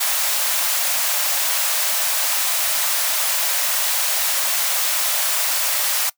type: high-pass noise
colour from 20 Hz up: white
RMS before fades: -20 dBFS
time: 0-6.1 s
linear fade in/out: 10 ms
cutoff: 530 Hz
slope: 96 dB/octave
effects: noise-tail reverb RT60 0.1 s tail -21 dB re dry